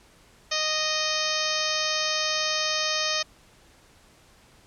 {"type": "harmonic tone with a mistuned harmonic", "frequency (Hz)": 620, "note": "D#5", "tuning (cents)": -6, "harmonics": [1, 2, 3, 4, 5, 6, 7, 8, 9, 10], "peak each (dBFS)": [-33, -33, -33, -33, -33, -33, -33, -33, -33, -33], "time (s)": [0.51, 3.23], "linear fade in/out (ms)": 10, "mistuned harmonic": 9, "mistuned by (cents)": -37, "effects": ["pink hiss -56 dBFS RMS until 4.66 s", "low-pass 10000 Hz 12 dB/octave"]}